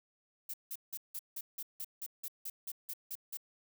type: noise bursts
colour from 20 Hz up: violet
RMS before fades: -41 dBFS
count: 14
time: 0.49-3.372 s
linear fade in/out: 5 ms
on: 48 ms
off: 170 ms
effects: none